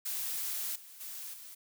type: noise with level steps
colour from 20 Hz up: blue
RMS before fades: -36 / -52 / -43 / -49 dBFS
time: 0.05-1.55 s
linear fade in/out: 10 ms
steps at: 0.75 / 1 / 1.33 s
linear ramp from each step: 10 ms
effects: none